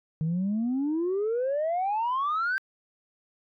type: exponential sweep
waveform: sine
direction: up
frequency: 153.5 to 1586 Hz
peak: -23 dBFS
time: 0.21-2.58 s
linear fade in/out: 0 ms
effects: tanh soft clip ceiling -22 dBFS